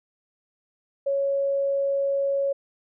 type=tone; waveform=sine; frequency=554.4 Hz; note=C#5; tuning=in tune; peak=-21 dBFS; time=1.06-2.53 s; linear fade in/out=10 ms; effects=none